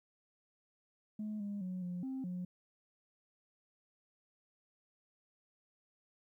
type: tone with pitch steps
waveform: sine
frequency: 212.9 / 203.2 / 183.6 / 178 / 263.9 / 180.1 Hz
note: G#3 / G#3 / F#3 / F3 / C4 / F#3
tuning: +43 / -38 / -13 / +33 / +15 / -46 cents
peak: -36 dBFS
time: 1.19-2.45 s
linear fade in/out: 5 ms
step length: 210 ms
effects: tanh soft clip ceiling -35 dBFS + 13-bit